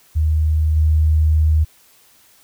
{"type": "tone with level steps", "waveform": "sine", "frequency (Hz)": 77.8, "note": "D#2", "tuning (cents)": 0, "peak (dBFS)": [-13, -11], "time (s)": [0.15, 1.65], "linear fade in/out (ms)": 20, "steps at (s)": 0.76, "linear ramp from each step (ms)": 10, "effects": ["white hiss -52 dBFS RMS until 2.43 s"]}